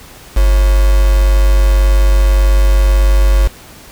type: tone with quantisation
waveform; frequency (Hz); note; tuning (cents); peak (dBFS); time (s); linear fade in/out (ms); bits
sine; 49.12; G1; +4; -6; 0.36-3.48; 10; 3
effects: pink hiss -37 dBFS RMS until 3.91 s